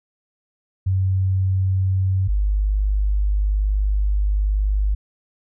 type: tone pair in turn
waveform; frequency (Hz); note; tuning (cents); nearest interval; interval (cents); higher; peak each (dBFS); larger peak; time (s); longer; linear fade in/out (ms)
sine; 94.7 / 50.54; F#2 / G#1; +41 / -46; major seventh; 1087; first; -16; neither; 0.86-2.28 / 2.28-4.95; second; 10
effects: none